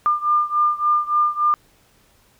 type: beating tone pair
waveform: sine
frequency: 1200 / 1203.5 Hz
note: D6 / D6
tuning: +37 / +42 cents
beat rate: 3.5 Hz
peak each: -18 / -20 dBFS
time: 0.06-1.54 s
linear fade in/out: 0 ms
effects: pink hiss -57 dBFS RMS until 2.39 s